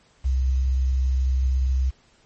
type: tone with quantisation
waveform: sine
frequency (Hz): 65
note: C2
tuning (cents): -11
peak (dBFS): -18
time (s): 0.24-1.91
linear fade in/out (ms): 20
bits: 8
effects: pink hiss -59 dBFS RMS until 2.25 s + MP3 32 kbps